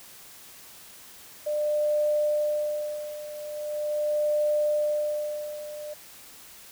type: tone with tremolo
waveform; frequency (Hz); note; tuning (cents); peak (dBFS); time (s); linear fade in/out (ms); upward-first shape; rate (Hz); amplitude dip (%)
sine; 598; D5; +31; -21; 1.46-5.94; 10; sine; 0.41; 80
effects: white hiss -48 dBFS RMS until 6.71 s